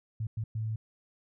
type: tone bursts at uneven times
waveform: sine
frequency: 110 Hz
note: A2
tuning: in tune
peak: -30 dBFS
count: 3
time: 0.2-0.27 / 0.37-0.44 / 0.55-0.76 s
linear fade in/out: 5 ms
effects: none